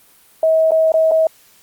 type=tone with dropouts; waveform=sine; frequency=641 Hz; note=E5; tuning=49 cents flat; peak=-10 dBFS; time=0.43-1.27 s; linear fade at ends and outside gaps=2 ms; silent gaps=0.709-0.718 / 0.92-0.94 / 1.112-1.117 s; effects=white hiss -50 dBFS RMS until 1.62 s + Opus 32 kbps